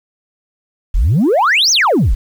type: exponential two-way sweep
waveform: sine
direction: up then down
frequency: 34.47 to 6650 to 34.47 Hz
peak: -7 dBFS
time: 0.94-2.15 s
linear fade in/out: 10 ms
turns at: 1.71 s
effects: tanh soft clip ceiling -7 dBFS + 7-bit